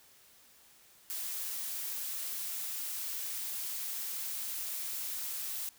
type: noise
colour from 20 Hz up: blue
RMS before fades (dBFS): -38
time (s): 1.1-5.69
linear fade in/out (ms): 0
effects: white hiss -61 dBFS RMS until 5.78 s